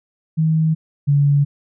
sine tone pair in turn, 158.9 / 142.88 Hz, D#3 / D3, +37 / -47 cents, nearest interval major second, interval 184 cents, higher first, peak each -13 / -11 dBFS, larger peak second, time 0.37-0.75 / 1.07-1.45 s, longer neither, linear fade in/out 20 ms, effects none

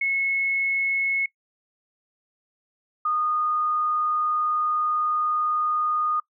sine tone pair in turn, 2187 / 1229 Hz, C#7 / D#6, -24 / -22 cents, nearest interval minor seventh, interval 998 cents, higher first, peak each -21 dBFS, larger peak neither, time 0.01-1.26 / 3.05-6.2 s, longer second, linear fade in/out 5 ms, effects noise-tail reverb RT60 0.1 s tail -21 dB re dry

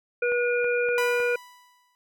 harmonic tone, 483.5 Hz, B4, 37 cents flat, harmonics 1 / 3 / 5, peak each -23 / -28 / -30 dBFS, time 0.22-1.36 s, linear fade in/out 5 ms
clicks, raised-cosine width 0.5 ms, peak -25 dBFS, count 4, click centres 0.32 / 0.644 / 0.888 / 1.202 s
sawtooth tone with exponential decay, 987.8 Hz, B5, in tune, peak -23 dBFS, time 0.98-1.95 s, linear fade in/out 0 ms, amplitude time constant 210 ms
effects none

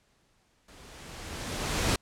pink noise with level ramp, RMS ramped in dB -53 to -25 dBFS, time 0.68-1.96 s, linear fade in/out 5 ms, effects pink hiss -68 dBFS RMS until 2.01 s + low-pass 9000 Hz 12 dB/octave

